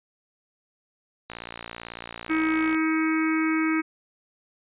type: click train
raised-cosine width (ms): 0.3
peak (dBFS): -19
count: 85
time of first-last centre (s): 1.3-2.746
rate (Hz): 58.1
type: harmonic tone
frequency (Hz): 317.9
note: D#4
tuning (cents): +37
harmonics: 1 / 3 / 4 / 5 / 6 / 7 / 8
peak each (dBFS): -22 / -39 / -32 / -34 / -37 / -30 / -41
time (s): 2.29-3.82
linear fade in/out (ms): 20
effects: resampled to 8000 Hz